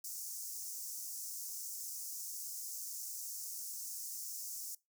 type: high-pass noise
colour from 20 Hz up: pink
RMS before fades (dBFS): -44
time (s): 0.04-4.75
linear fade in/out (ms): 5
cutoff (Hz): 5500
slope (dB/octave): 48
effects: noise-tail reverb RT60 0.2 s tail -21 dB re dry

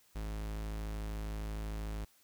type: tone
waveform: 45% pulse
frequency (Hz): 53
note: G#1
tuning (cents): +36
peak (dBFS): -37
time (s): 0.15-2.05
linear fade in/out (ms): 10
effects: white hiss -67 dBFS RMS until 2.23 s

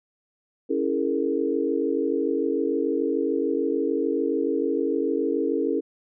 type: chord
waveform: sine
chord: A# half-diminished seventh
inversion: first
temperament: equal with one note detuned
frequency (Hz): 277.2 / 329.6 / 415.3 / 462.1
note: C#4 / E4 / G#4 / A#4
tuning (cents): 0 / 0 / 0 / -15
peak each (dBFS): -27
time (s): 0.69-5.81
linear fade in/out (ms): 20
effects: none

